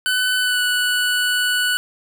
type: tone with pitch glide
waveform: 25% pulse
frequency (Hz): 1504 to 1479.9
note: F#6 to F#6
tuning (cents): +28 to 0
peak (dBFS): -13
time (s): 0.06-1.77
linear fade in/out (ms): 0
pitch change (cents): -28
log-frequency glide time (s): 0.39-0.61
effects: none